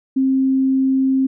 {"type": "tone", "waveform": "sine", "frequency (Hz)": 265.4, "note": "C4", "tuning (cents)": 25, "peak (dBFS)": -13, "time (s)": [0.16, 1.27], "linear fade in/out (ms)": 10, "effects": []}